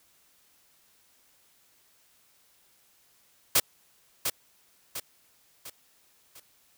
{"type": "noise with echo", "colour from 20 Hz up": "white", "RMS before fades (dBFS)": -21, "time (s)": [3.55, 3.6], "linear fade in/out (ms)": 5, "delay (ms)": 700, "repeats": 4, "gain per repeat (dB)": -7, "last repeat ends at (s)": 6.4, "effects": ["white hiss -64 dBFS RMS until 6.77 s"]}